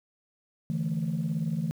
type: chord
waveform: sine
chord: D suspended second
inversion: none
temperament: equal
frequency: 146.83 / 164.81 / 220 Hz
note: D3 / E3 / A3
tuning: 0 / 0 / 0 cents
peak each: -32 / -28 / -32 dBFS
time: 0.7-1.71 s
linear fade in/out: 0 ms
effects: tanh soft clip ceiling -21 dBFS + 9-bit